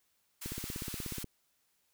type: high-pass noise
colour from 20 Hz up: white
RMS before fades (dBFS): -43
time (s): 0.41-1.24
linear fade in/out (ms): 10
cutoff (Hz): 1100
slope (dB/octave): 12
type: click train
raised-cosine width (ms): 3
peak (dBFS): -27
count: 14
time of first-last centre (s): 0.46-1.243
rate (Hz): 16.6
effects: white hiss -75 dBFS RMS until 1.93 s